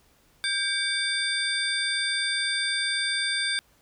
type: tone cluster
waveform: sine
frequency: 1587 / 2274 / 3578 / 4752 / 8660 Hz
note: G6 / C#7 / A7 / D8 / C#9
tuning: +21 / +44 / +28 / +20 / -41 cents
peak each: -29 / -33 / -29 / -31 / -34 dBFS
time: 0.44-3.59 s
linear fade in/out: 0 ms
effects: pink hiss -62 dBFS RMS until 3.81 s